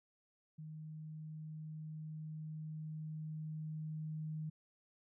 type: tone with level ramp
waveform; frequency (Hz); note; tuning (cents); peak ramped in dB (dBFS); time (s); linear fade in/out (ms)
sine; 155.56; D#3; 0; -46 to -39; 0.58-4.5; 10
effects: none